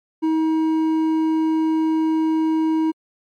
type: tone with hard clipping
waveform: triangle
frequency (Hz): 318.1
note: D#4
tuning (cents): +38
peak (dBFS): -18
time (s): 0.22-2.92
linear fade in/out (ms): 20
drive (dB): 9
effects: AAC 64 kbps